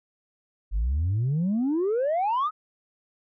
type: exponential sweep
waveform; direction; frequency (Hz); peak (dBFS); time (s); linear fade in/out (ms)
sine; up; 46.25 to 1303; -20; 0.71-2.51; 50
effects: tanh soft clip ceiling -20 dBFS

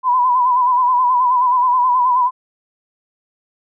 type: tone with vibrato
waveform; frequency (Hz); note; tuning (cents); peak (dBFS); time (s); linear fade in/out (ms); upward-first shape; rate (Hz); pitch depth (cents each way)
sine; 997; B5; +16; -11; 0.03-2.31; 50; sine; 9.4; 58
effects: none

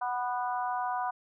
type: harmonic tone with a mistuned harmonic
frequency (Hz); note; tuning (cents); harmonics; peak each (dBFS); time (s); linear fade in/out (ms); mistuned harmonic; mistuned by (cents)
246.9; B3; 0; 3 / 4 / 5 / 6; -32 / -33 / -39 / -41; 0.01-1.11; 10; 5; -20
effects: none

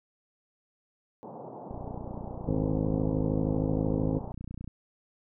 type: band-pass noise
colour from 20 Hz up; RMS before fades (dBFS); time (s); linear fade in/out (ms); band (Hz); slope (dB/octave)
white; -43; 1.23-4.32; 0; 120 to 900; 48
type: click train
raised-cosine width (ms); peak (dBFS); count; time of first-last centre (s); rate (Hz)
5; -27; 90; 1.71-4.677; 30
type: harmonic tone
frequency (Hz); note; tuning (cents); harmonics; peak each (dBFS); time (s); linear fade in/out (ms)
53; G#1; +36; 1 / 2 / 3 / 4 / 5 / 6 / 8 / 9 / 10; -36 / -34 / -31 / -37 / -31 / -36 / -40 / -37 / -37; 2.47-4.19; 10
effects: none

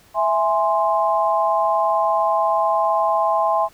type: chord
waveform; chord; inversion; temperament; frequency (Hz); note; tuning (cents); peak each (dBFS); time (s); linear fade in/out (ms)
sine; E augmented; none; equal; 659.3 / 830.6 / 1046.5; E5 / G#5 / B#5; 0 / 0 / 0; -20; 0.14-3.69; 50
effects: pink hiss -52 dBFS RMS until 3.73 s

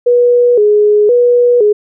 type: tone with vibrato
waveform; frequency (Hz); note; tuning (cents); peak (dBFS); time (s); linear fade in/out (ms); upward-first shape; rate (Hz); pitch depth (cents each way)
sine; 450.7; A4; +42; -5; 0.06-1.73; 10; square; 0.97; 130
effects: none

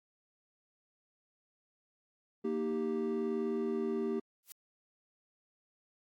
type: chord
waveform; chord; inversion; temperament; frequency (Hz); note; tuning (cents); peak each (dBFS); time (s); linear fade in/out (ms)
triangle; Eb major; second; equal with one note detuned; 232.4 / 311.1 / 392; Bb3 / Eb4 / G4; -5 / 0 / 0; -34 / -38 / -32; 2.44-4.2; 10
type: noise with exponential growth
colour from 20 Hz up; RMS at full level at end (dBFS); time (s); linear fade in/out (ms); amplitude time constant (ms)
blue; -42; 4.43-4.52; 0; 19
effects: AAC 64 kbps

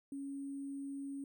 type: tone with sample-and-hold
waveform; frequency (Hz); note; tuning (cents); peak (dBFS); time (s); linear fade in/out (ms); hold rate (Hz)
sine; 277.2; C#4; 0; -40; 0.12-1.24; 2; 8820
effects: none

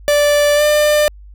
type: tone with pitch glide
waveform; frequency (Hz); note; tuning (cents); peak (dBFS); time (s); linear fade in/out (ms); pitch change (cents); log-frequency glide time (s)
45% pulse; 585 to 598; D5 to D5; -7 to +31; -10; 0.08-1.08; 0; +38; 0.55-0.63
effects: added 50 Hz sine -35 dBFS peak until 1.34 s

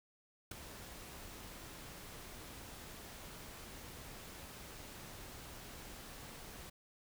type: noise with ADSR envelope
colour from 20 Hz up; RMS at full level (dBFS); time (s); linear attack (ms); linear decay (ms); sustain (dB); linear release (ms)
pink; -41; 0.51-6.7; 6; 6; -10; 8
effects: none

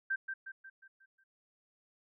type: tone with echo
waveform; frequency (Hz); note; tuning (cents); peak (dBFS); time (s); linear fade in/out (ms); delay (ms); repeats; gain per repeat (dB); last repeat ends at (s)
sine; 1568; G6; 0; -30; 0.1-0.16; 10; 180; 6; -6; 1.24
effects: none

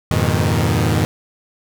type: chord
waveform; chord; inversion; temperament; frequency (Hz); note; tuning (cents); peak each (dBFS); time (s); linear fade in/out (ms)
sawtooth; F half-diminished seventh; none; equal with one note detuned; 87.31 / 103.83 / 121.07 / 155.56; F2 / Ab2 / Cb3 / Eb3; 0 / 0 / -34 / 0; -16; 0.11-1.05; 0
effects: none

